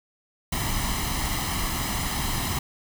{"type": "noise with comb filter", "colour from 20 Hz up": "pink", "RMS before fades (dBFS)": -27, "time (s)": [0.52, 2.59], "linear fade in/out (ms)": 5, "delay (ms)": 0.99, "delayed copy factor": 0.65, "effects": []}